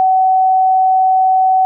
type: tone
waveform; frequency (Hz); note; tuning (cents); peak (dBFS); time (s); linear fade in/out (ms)
sine; 754; F#5; +32; -8; 0-1.65; 0
effects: none